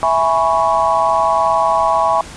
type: chord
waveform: sine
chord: C# minor seventh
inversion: first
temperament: equal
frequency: 659.3 / 830.6 / 987.8 / 1108.7 Hz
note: E5 / G#5 / B5 / C#6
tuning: 0 / 0 / 0 / 0 cents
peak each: -17 dBFS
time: 0.03-2.21 s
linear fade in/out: 0 ms
effects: pink hiss -34 dBFS RMS until 2.36 s + resampled to 22050 Hz